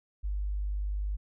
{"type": "tone", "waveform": "sine", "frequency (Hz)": 50.1, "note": "G1", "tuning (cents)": 38, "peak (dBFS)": -29, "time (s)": [0.23, 1.17], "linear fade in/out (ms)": 20, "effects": []}